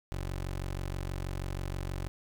20% pulse tone, 46.25 Hz, F#1, in tune, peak -29 dBFS, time 0.12-2.08 s, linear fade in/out 0 ms, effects none

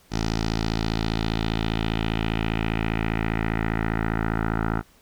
10% pulse tone with low-pass filter sweep, 55 Hz, A1, in tune, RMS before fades -25 dBFS, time 0.1-4.83 s, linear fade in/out 50 ms, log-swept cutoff 5600 to 1400 Hz, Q 2.5, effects pink hiss -57 dBFS RMS until 5.01 s

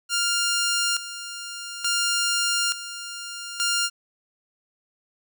10% pulse tone with tremolo, 1400 Hz, F6, 4 cents sharp, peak -13 dBFS, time 0.09-3.9 s, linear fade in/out 50 ms, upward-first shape square, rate 0.57 Hz, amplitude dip 75%, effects none

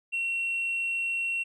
triangle tone with tanh clipping, 2727 Hz, F7, 42 cents flat, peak -27 dBFS, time 0.12-1.44 s, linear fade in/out 20 ms, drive 5 dB, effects none

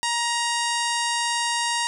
harmonic tone with a mistuned harmonic, 942 Hz, A#5, 18 cents sharp, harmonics 1 / 2 / 3 / 4 / 5 / 6 / 7 / 8 / 9 / 10, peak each -26 / -29 / -31 / -32 / -33 / -34 / -34 / -35 / -36 / -36 dBFS, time 0.03-1.87 s, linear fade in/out 0 ms, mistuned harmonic 6, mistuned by -25 cents, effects 9-bit

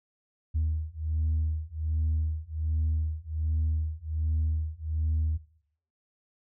sine beating tone pair, 77.78 / 79.08 Hz, D#2 / D#2, 0 / +29 cents, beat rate 1.3 Hz, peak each -28 dBFS, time 0.54-5.38 s, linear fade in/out 20 ms, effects noise-tail reverb RT60 0.6 s tail -17 dB re dry + tanh soft clip ceiling -21 dBFS

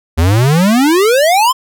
square exponential sweep, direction up, 76.8 to 1073 Hz, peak -8 dBFS, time 0.17-1.53 s, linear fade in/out 20 ms, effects none

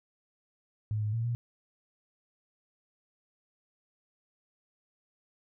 sine tone with pitch steps, 107 / 106 / 114.6 / 118.9 Hz, A2 / G#2 / A#2 / A#2, -48 / +36 / -29 / +35 cents, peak -28 dBFS, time 0.91-1.35 s, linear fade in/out 0 ms, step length 110 ms, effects none

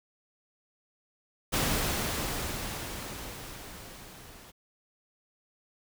pink noise with level ramp, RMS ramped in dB -27 to -51 dBFS, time 1.52-4.52 s, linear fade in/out 20 ms, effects none

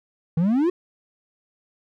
triangle exponential sweep, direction up, 155 to 374.2 Hz, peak -15 dBFS, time 0.37-0.7 s, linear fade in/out 5 ms, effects none

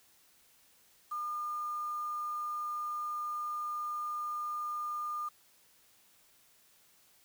sine tone with quantisation, 1209 Hz, D6, 50 cents sharp, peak -34 dBFS, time 1.11-5.29 s, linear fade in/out 10 ms, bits 9, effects white hiss -65 dBFS RMS until 7.24 s

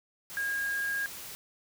sine tone in noise, 1629 Hz, G#6, 34 cents flat, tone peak -29 dBFS, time 0.37-1.06 s, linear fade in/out 0 ms, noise white, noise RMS -43 dBFS, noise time 0.3-1.35 s, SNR +11 dB, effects none

